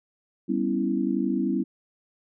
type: chord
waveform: sine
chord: C# half-diminished seventh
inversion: second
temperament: equal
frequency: 196 / 246.9 / 277.2 / 329.6 Hz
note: G3 / B3 / C#4 / E4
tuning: 0 / 0 / 0 / 0 cents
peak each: -28 dBFS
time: 0.48-1.64 s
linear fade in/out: 20 ms
effects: none